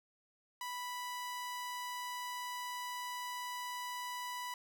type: tone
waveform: sawtooth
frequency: 987 Hz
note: B5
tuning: 1 cent flat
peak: -36 dBFS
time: 0.61-4.54 s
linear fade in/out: 2 ms
effects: none